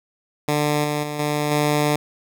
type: tone with level steps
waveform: 10% pulse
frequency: 148.5 Hz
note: D3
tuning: 20 cents sharp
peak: -10 / -13 / -18 / -12 / -9 dBFS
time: 0.48-1.96 s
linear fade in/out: 5 ms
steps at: 0.84 / 1.03 / 1.19 / 1.51 s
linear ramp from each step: 5 ms
effects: none